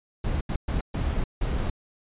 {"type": "noise bursts at uneven times", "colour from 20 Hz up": "brown", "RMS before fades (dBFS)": -26, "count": 5, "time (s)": [[0.24, 0.41], [0.49, 0.56], [0.68, 0.81], [0.94, 1.24], [1.41, 1.7]], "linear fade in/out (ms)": 5, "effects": ["resampled to 8000 Hz"]}